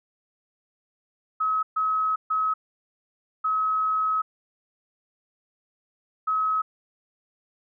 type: tone bursts at uneven times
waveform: sine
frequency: 1280 Hz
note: D#6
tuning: 49 cents sharp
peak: -21 dBFS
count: 5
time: 1.4-1.63 / 1.76-2.16 / 2.3-2.54 / 3.44-4.22 / 6.27-6.62 s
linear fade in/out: 10 ms
effects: none